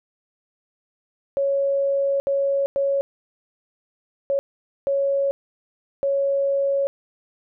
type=tone bursts at uneven times; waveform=sine; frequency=554.4 Hz; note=C#5; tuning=in tune; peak=-18 dBFS; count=6; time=1.37-2.2 / 2.27-2.66 / 2.76-3.01 / 4.3-4.39 / 4.87-5.31 / 6.03-6.87 s; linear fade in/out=0 ms; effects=none